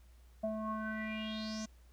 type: tone with low-pass filter sweep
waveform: square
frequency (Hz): 217.4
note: A3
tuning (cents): -21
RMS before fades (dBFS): -39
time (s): 0.43-1.66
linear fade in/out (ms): 10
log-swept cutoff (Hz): 660 to 6500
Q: 6.8
effects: added 60 Hz sine -57 dBFS peak until 1.92 s + pink hiss -70 dBFS RMS until 1.92 s